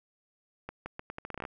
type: accelerating click train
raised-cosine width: 0.5 ms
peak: -23 dBFS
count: 13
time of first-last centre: 0.69-1.452 s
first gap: 170 ms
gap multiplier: 0.79
effects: none